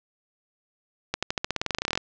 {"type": "accelerating click train", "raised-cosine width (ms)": 0.2, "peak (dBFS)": -8, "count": 19, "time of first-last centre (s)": [1.14, 1.975], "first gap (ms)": 86, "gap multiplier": 0.92, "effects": ["low-pass 7000 Hz 12 dB/octave"]}